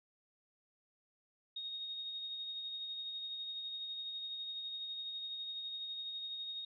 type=tone with tremolo; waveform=sine; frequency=3729 Hz; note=A#7; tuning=in tune; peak=-39 dBFS; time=1.56-6.65 s; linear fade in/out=5 ms; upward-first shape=sine; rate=12 Hz; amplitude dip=30%; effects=none